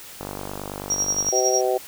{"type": "click train", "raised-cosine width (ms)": 1, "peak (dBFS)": -17, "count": 54, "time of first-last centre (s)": [0.21, 1.287], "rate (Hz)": 49.2}
{"type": "tone with tremolo", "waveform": "sine", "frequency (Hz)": 5660, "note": "F8", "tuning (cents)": 22, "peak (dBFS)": -18, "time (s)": [0.9, 1.61], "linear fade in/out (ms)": 2, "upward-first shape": "sine", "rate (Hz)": 11, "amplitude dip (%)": 70}
{"type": "harmonic tone", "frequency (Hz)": 127.1, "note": "C3", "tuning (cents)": -50, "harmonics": [3, 4, 5, 6], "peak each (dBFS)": [-23, -24, -25, -26], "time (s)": [1.32, 1.78], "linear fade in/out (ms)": 10}
{"effects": ["white hiss -41 dBFS RMS until 1.87 s"]}